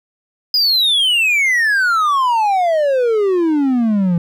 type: exponential sweep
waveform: triangle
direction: down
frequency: 5020 to 167.2 Hz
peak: -10 dBFS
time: 0.54-4.18 s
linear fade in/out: 2 ms
effects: none